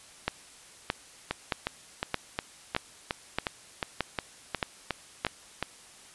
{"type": "two click trains", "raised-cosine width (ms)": 0.3, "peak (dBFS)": [-12, -10], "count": [13, 9], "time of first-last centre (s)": [[1.31, 5.627], [0.28, 5.249]], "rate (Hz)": [2.78, 1.61], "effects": ["white hiss -52 dBFS RMS until 6.14 s", "resampled to 24000 Hz"]}